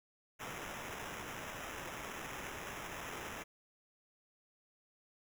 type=noise with sample-and-hold; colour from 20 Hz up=white; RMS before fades=-45 dBFS; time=0.39-3.44 s; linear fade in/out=20 ms; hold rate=4410 Hz; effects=none